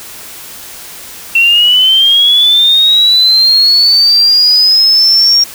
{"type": "linear sweep", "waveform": "sine", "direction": "up", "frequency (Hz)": [2700, 5588], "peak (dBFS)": -4, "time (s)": [1.35, 5.44], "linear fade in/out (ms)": 5, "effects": ["white hiss -29 dBFS RMS until 5.54 s"]}